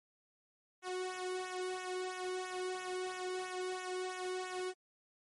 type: tone with flanger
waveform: sawtooth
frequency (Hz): 368.2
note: F#4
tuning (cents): -8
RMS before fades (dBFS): -40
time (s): 0.82-4.74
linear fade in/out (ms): 50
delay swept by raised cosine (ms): 0.21 to 1.21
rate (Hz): 3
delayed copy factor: -0.9
effects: MP3 48 kbps